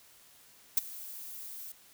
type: noise with ADSR envelope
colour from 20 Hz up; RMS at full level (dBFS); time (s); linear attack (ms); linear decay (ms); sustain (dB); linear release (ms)
violet; -22; 0.77-1.72; 6; 17; -22; 3
effects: white hiss -59 dBFS RMS until 1.93 s